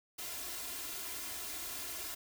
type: noise with comb filter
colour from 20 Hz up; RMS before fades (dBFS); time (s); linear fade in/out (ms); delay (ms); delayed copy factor
white; -42; 0.18-2.15; 10; 2.9; +0.75
effects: none